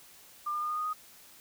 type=tone with pitch steps; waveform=sine; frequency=1197 / 1206.7 / 1216.5 / 1226.4 / 1236.4 / 1246.4 Hz; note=D6 / D6 / D#6 / D#6 / D#6 / D#6; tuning=+33 / +47 / -39 / -25 / -11 / +3 cents; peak=-30 dBFS; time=0.46-0.934 s; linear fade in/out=10 ms; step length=79 ms; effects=white hiss -55 dBFS RMS until 1.4 s

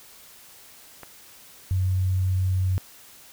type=click; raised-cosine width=0.5 ms; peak=-24 dBFS; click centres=1.033 s
type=tone; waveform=sine; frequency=93.2 Hz; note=F#2; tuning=13 cents sharp; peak=-20 dBFS; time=1.71-2.78 s; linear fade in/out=0 ms
effects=white hiss -49 dBFS RMS until 3.32 s

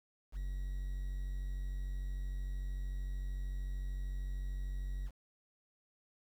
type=tone with quantisation; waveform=triangle; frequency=46.63 Hz; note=F#1; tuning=14 cents sharp; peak=-34 dBFS; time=0.32-5.11 s; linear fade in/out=50 ms; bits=10; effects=none

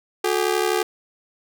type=ring-modulated tone; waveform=sawtooth; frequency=398.8 Hz; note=G4; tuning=30 cents sharp; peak=-12 dBFS; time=0.24-0.83 s; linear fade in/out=5 ms; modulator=36 Hz; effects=none

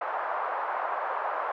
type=band-pass noise; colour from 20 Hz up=white; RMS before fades=-31 dBFS; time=0.01-1.52 s; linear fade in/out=5 ms; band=620 to 1200 Hz; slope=24 dB/octave; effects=none

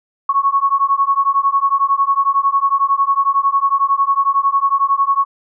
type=beating tone pair; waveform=sine; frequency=1100 / 1111 Hz; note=C#6 / C#6; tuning=-14 / +4 cents; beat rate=11 Hz; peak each=-15 dBFS; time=0.29-5.25 s; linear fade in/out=5 ms; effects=none

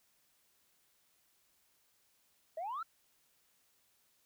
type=exponential sweep; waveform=sine; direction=up; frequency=615 to 1396.9 Hz; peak=-36 dBFS; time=2.57-2.83 s; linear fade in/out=5 ms; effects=tanh soft clip ceiling -34 dBFS + white hiss -73 dBFS RMS until 4.25 s

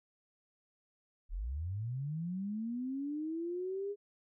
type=linear sweep; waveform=sine; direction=up; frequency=34.65 to 412.8 Hz; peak=-35 dBFS; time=1.29-3.96 s; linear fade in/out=50 ms; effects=none

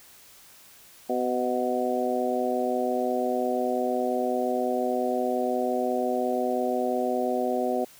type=harmonic tone with a mistuned harmonic; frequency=125.7 Hz; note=B2; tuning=31 cents sharp; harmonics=2 / 3 / 4 / 5 / 6; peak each=-30 / -30 / -30 / -30 / -30 dBFS; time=1.09-7.85 s; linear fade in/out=10 ms; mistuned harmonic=6; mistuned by=-39 cents; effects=white hiss -52 dBFS RMS until 7.99 s

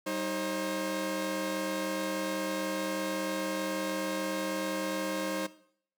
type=tone cluster; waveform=sawtooth; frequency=193.8 / 312.4 / 535 Hz; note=G3 / D#4 / C5; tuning=-20 / +7 / +38 cents; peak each=-36 / -31 / -30 dBFS; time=0.06-5.47 s; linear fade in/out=10 ms; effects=noise-tail reverb RT60 0.6 s tail -17 dB re dry

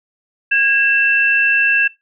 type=tone pair together; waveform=sine; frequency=1639.4 / 2673 Hz; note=G#6 / E7; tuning=-23 / +23 cents; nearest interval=minor sixth; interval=846 cents; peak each=-14 dBFS; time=0.51-1.88 s; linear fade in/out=10 ms; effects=noise-tail reverb RT60 0.2 s tail -20 dB re dry

